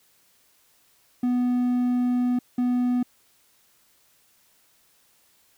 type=tone bursts at uneven times; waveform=triangle; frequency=246.9 Hz; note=B3; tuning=in tune; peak=-18 dBFS; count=2; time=1.23-2.39 / 2.58-3.03 s; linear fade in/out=5 ms; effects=white hiss -62 dBFS RMS until 5.57 s